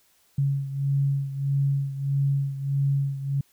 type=beating tone pair; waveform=sine; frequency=138.59 / 140.19 Hz; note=C#3 / C#3; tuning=0 / +20 cents; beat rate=1.6 Hz; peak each=-23 / -28 dBFS; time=0.38-3.41 s; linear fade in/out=5 ms; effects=white hiss -63 dBFS RMS until 3.52 s